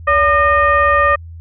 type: tone with frequency modulation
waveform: sine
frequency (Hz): 1210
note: D#6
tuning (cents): -49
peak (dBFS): -9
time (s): 0.07-1.16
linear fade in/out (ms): 10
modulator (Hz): 638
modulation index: 1.1
effects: added 83 Hz sine -30 dBFS peak until 1.4 s